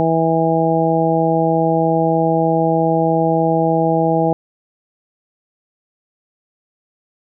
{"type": "harmonic tone", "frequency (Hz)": 163.2, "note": "E3", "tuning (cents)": -17, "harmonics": [1, 2, 3, 4, 5], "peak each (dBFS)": [-19, -19, -19, -19, -19], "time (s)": [0, 4.33], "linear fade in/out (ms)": 0, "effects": []}